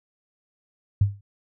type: tone with exponential decay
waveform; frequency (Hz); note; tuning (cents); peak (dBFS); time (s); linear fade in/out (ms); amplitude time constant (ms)
sine; 100.4; G2; +42; -12; 1.01-1.21; 5; 42
effects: none

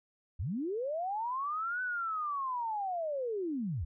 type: linear two-way sweep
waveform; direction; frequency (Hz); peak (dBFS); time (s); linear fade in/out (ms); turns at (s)
sine; up then down; 62.8 to 1513 to 62.8; -32; 0.39-3.85; 10; 1.82
effects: none

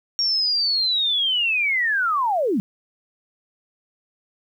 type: linear sweep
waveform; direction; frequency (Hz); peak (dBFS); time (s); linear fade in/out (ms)
sine; down; 5588 to 176.9; -18; 0.19-2.6; 0
effects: 9-bit

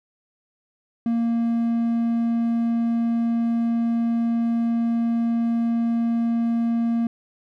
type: tone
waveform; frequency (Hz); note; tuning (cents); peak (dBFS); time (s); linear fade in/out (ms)
triangle; 232.1; A#3; -7; -17; 1.06-7.07; 2
effects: none

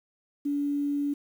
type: tone with quantisation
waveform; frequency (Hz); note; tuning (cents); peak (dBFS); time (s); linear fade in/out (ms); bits
sine; 286.7; D4; -42; -25; 0.45-1.14; 10; 9
effects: none

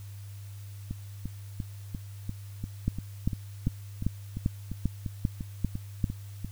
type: two click trains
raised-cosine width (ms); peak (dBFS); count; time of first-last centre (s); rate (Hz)
5; -13 / -21; 9 / 17; 2.88-6.042 / 0.91-6.446; 2.53 / 2.89
effects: added 100 Hz sine -40 dBFS peak until 6.51 s + white hiss -56 dBFS RMS until 6.51 s

